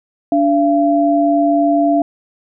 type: tone pair together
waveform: sine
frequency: 290.7 / 680.9 Hz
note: D4 / F5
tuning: -18 / -44 cents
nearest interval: octave + minor third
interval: 1474 cents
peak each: -13 dBFS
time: 0.32-2.02 s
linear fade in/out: 2 ms
effects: none